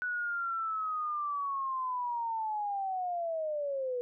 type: linear sweep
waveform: sine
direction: down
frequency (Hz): 1483 to 483.1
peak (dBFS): -31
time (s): 0.02-4.01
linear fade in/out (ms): 0
effects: none